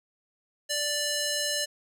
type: tone with band-pass filter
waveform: square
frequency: 587.3 Hz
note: D5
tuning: in tune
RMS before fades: -29 dBFS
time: 0.69-1.66 s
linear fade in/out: 20 ms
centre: 6100 Hz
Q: 0.87
effects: none